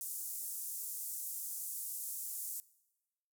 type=band-pass noise; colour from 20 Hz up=white; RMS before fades=-42 dBFS; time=0.01-2.6 s; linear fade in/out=0 ms; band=7400 to 16000 Hz; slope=24 dB/octave; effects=noise-tail reverb RT60 1.0 s tail -21 dB re dry